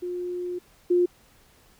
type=tone pair in turn; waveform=sine; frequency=356.4 / 354.4 Hz; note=F4 / F4; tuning=+35 / +25 cents; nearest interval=unison; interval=10 cents; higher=first; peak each=-28 / -17 dBFS; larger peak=second; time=0.02-0.59 / 0.9-1.06 s; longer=first; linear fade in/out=10 ms; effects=pink hiss -58 dBFS RMS until 1.79 s